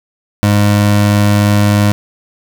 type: tone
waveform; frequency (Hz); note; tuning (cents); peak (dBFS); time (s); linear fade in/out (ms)
25% pulse; 103.1; G#2; -12; -4; 0.43-1.92; 0
effects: none